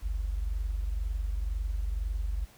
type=tone pair together; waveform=sine; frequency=48.91 / 70.9 Hz; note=G1 / C#2; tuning=-3 / +40 cents; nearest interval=tritone; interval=643 cents; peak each=-29 / -37 dBFS; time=0.02-2.46 s; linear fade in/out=20 ms; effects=pink hiss -57 dBFS RMS until 2.57 s